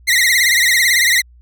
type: tone with vibrato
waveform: sawtooth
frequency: 1987 Hz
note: B6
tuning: 10 cents sharp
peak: -7 dBFS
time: 0.07-1.22 s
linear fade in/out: 20 ms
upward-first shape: triangle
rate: 18 Hz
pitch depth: 140 cents each way
effects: added 60 Hz sine -42 dBFS peak until 1.41 s